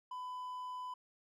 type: tone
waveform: triangle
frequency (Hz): 1002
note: B5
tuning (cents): +25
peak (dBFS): -39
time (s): 0.11-0.94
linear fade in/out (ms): 5
effects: none